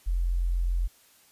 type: tone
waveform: sine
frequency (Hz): 43.63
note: F1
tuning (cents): -1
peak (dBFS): -23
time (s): 0.06-0.88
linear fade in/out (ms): 20
effects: white hiss -59 dBFS RMS until 1.31 s + resampled to 32000 Hz